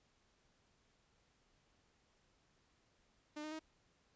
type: tone with pitch steps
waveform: sawtooth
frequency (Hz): 300.3 / 307.7 / 315.2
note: D4 / D#4 / D#4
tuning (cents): +39 / -19 / +23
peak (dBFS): -40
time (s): 3.36-3.594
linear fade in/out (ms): 10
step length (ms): 78
effects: pink hiss -75 dBFS RMS until 4.15 s + resampled to 16000 Hz